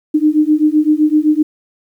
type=beating tone pair; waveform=sine; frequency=301.1 / 308.9 Hz; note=D4 / D#4; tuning=+43 / -12 cents; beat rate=7.8 Hz; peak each=-12 dBFS; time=0.14-1.43 s; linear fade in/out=10 ms; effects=8-bit